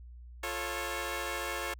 10% pulse chord, F augmented, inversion none, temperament equal with one note detuned, 349.2 / 440 / 548.6 Hz, F4 / A4 / C#5, 0 / 0 / -18 cents, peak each -31 / -31 / -29 dBFS, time 0.43-1.74 s, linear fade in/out 5 ms, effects added 60 Hz sine -46 dBFS peak until 1.79 s

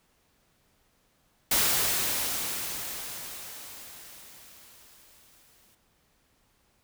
white noise with exponential decay, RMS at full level -23 dBFS, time 1.51-5.75 s, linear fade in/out 5 ms, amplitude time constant 920 ms, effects pink hiss -68 dBFS RMS until 6.83 s

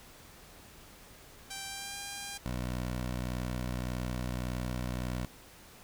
5% pulse tone with pitch glide, 784 to 801.9 Hz, G5 to G5, 0 to +39 cents, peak -27 dBFS, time 1.5-2.38 s, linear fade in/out 10 ms, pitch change +39 cents, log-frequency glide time 1.67-1.97 s
15% pulse tone, 61.74 Hz, B1, in tune, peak -27 dBFS, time 2.46-5.25 s, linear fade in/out 0 ms
effects pink hiss -54 dBFS RMS until 5.83 s

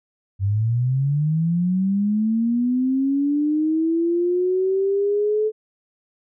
sine linear sweep, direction up, 94.9 to 435.3 Hz, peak -17 dBFS, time 0.39-5.52 s, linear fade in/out 50 ms, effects none

